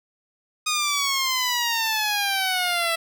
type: exponential sweep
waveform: 10% pulse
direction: down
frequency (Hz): 1244.5 to 659.3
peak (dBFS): -13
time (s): 0.66-2.96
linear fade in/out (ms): 10
effects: none